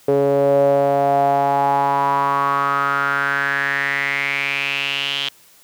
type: tone with band-pass filter sweep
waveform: sawtooth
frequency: 140 Hz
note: C#3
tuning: 18 cents sharp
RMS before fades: -18 dBFS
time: 0.08-5.29 s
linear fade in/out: 5 ms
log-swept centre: 460 to 3200 Hz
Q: 6.3
effects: white hiss -50 dBFS RMS until 5.63 s + high-pass 60 Hz 12 dB/octave